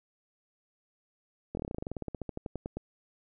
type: slowing click train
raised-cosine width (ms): 2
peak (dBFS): -22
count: 23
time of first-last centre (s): 1.55-2.77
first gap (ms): 22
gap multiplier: 1.08
effects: none